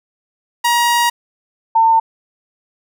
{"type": "tone pair in turn", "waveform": ["sawtooth", "sine"], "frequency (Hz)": [950, 902], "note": ["A#5", "A5"], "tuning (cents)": [33, 43], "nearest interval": "minor second", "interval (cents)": 90, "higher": "first", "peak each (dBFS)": -8, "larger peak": "neither", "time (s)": [[0.64, 1.1], [1.75, 2]], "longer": "first", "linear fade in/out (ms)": 10, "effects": []}